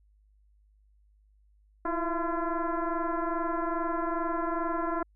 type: tone with frequency modulation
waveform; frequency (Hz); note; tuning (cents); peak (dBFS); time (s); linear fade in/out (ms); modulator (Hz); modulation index
sine; 349.2; F4; 0; -27; 1.85-5.03; 5; 338; 3.1
effects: added 51 Hz sine -60 dBFS peak until 5.15 s